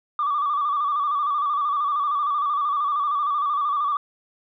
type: tone with vibrato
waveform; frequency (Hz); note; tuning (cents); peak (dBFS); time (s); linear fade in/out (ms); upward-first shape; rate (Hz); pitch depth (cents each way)
sine; 1167; D6; -11; -19; 0.19-3.97; 2; square; 13; 54
effects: tanh soft clip ceiling -16 dBFS